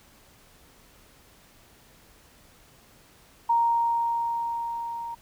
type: tone with level ramp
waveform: sine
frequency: 932.3 Hz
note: A#5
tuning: in tune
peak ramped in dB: -18 to -32 dBFS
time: 3.49-5.15 s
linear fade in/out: 10 ms
effects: pink hiss -56 dBFS RMS until 5.21 s